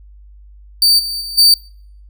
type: tone with level steps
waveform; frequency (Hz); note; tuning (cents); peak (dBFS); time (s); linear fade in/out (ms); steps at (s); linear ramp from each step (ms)
40% pulse; 4607; D8; -34; -7 / -19 / -23 / -5; 0.82-1.54; 2; 0.98 / 1.2 / 1.37; 20
effects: noise-tail reverb RT60 0.6 s tail -25 dB re dry + added 50 Hz sine -38 dBFS peak until 2.09 s